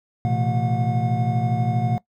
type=tone cluster; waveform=triangle; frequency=116.4 / 128.9 / 165.9 / 221.2 / 722 Hz; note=A#2 / C3 / E3 / A3 / F#5; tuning=-2 / -26 / +11 / +9 / -43 cents; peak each=-21 / -22 / -28 / -26 / -25 dBFS; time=0.25-1.98 s; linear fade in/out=0 ms; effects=noise-tail reverb RT60 0.1 s tail -19 dB re dry